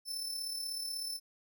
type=tone with amplitude modulation; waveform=sawtooth; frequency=5290 Hz; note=E8; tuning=5 cents sharp; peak=-32 dBFS; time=0.05-1.2 s; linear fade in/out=50 ms; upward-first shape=sine; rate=36.3 Hz; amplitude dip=45%; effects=none